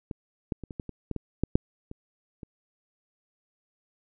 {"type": "clicks", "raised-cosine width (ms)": 3, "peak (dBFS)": [-21, -15, -25, -25, -20, -24, -18, -19, -11, -6, -26, -27], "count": 12, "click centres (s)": [0.112, 0.522, 0.637, 0.708, 0.798, 0.893, 1.113, 1.163, 1.436, 1.555, 1.914, 2.432], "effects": []}